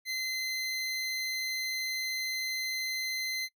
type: tone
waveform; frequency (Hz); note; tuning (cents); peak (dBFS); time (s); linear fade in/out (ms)
25% pulse; 2059; C7; -28; -28; 0.05-3.49; 50
effects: noise-tail reverb RT60 0.1 s tail -22 dB re dry